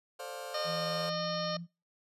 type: chord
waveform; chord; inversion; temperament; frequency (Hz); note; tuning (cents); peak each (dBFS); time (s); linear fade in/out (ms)
sawtooth; D minor seventh; second; just; 440.5 / 528.6 / 587.3 / 704.8; A4 / C5 / D5 / F5; +2 / +18 / 0 / +16; -44 / -39 / -43 / -41; 0.19-1.1; 10
type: harmonic tone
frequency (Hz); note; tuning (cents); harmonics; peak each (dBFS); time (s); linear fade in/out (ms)
610; D#5; -34; 1 / 2 / 3 / 4 / 5 / 6 / 7 / 8 / 9; -35 / -39 / -45 / -51 / -45 / -47 / -42 / -50 / -43; 0.54-1.57; 5
type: tone with pitch glide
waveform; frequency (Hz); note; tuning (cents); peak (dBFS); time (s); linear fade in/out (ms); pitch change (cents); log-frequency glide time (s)
sine; 164.81 to 170.82; E3 to F3; 0 to -38; -39; 0.64-1.67; 50; +62; 1.01-1.22
effects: noise-tail reverb RT60 0.3 s tail -26 dB re dry + resampled to 32000 Hz